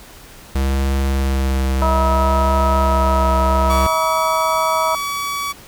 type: tone with vibrato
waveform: square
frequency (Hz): 67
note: C2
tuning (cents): +42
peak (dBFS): -16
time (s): 0.55-3.87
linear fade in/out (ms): 5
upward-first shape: sine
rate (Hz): 0.62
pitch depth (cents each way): 21
type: harmonic tone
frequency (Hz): 321.3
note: E4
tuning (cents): -44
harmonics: 2 / 3 / 4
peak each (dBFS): -20 / -19 / -21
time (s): 1.82-4.95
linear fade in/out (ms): 0
type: tone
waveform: sawtooth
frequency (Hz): 1138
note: C#6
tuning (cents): +45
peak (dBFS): -17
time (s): 3.69-5.53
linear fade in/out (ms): 20
effects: pink hiss -41 dBFS RMS until 5.67 s